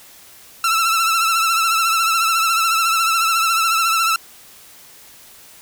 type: tone with vibrato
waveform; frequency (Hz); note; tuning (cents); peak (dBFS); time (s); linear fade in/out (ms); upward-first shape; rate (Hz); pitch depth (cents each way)
sawtooth; 1333; E6; +19; -11; 0.64-4.16; 2; triangle; 14; 60
effects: white hiss -44 dBFS RMS until 5.61 s